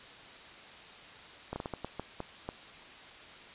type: slowing click train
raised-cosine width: 1 ms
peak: -22 dBFS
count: 9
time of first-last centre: 1.53-2.489 s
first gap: 30 ms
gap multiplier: 1.38
effects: white hiss -50 dBFS RMS until 3.54 s + resampled to 8000 Hz